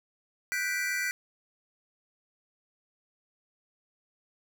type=chord; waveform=square; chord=G major seventh; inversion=third; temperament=equal; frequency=1480 / 1568 / 1975.5 / 2349 Hz; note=F#6 / G6 / B6 / D7; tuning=0 / 0 / 0 / 0 cents; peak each=-37 / -37 / -32 / -37 dBFS; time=0.52-1.11 s; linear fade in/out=0 ms; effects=none